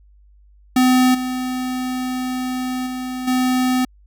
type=tone with level steps; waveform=square; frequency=254.5 Hz; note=C4; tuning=48 cents flat; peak=-12 / -22 / -25 / -16 dBFS; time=0.76-3.85 s; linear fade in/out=5 ms; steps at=1.14 / 2.86 / 3.27 s; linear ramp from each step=10 ms; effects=added 50 Hz sine -47 dBFS peak until 4.06 s